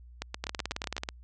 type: two click trains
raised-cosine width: 0.2 ms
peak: -16 / -15 dBFS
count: 7 / 13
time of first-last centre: 0.22-0.966 / 0.44-1.089 s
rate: 8.04 / 18.5 Hz
effects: added 60 Hz sine -48 dBFS peak until 1.23 s + resampled to 22050 Hz